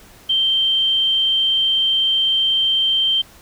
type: tone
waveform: sine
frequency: 3136 Hz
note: G7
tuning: in tune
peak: -14 dBFS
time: 0.29-3.22 s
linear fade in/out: 10 ms
effects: pink hiss -46 dBFS RMS until 3.41 s